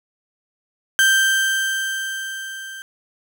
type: tone with level ramp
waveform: 35% pulse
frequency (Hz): 1568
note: G6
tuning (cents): 0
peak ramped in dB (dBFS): -10 to -31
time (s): 0.99-2.82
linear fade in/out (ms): 0
effects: none